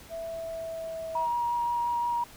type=tone with pitch glide; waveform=sine; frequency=661 to 649.6 Hz; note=E5 to E5; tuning=+5 to -26 cents; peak=-33 dBFS; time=0.09-1.28 s; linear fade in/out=50 ms; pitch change=-31 cents; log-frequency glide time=0.22-1.11 s
type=tone with vibrato; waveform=sine; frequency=952 Hz; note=A#5; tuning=36 cents sharp; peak=-25 dBFS; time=1.15-2.24 s; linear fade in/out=5 ms; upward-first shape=sine; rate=5.7 Hz; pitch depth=9 cents each way
effects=tanh soft clip ceiling -18 dBFS + pink hiss -50 dBFS RMS until 2.36 s